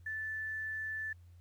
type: tone with quantisation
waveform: sine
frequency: 1754 Hz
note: A6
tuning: 6 cents flat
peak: -36 dBFS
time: 0.06-1.13 s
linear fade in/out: 5 ms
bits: 11
effects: added 87 Hz sine -54 dBFS peak until 1.4 s + pink hiss -75 dBFS RMS until 1.4 s